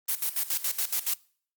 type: noise with tremolo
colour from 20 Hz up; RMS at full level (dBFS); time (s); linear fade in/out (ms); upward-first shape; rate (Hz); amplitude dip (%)
blue; -27; 0.08-1.15; 10; square; 7.1; 80
effects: noise-tail reverb RT60 0.5 s tail -24 dB re dry + Opus 32 kbps